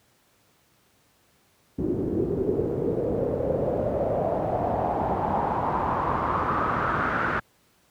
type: noise with low-pass filter sweep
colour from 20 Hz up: pink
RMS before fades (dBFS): -25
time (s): 1.78-7.4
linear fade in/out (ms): 10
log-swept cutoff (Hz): 330 to 1500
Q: 4.8
effects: pink hiss -63 dBFS RMS until 7.9 s + high-pass 80 Hz 12 dB/octave